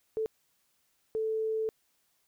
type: tone bursts at uneven times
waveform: sine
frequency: 440 Hz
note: A4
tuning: in tune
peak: -28 dBFS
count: 2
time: 0.17-0.26 / 1.15-1.69 s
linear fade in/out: 0 ms
effects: white hiss -73 dBFS RMS until 2.27 s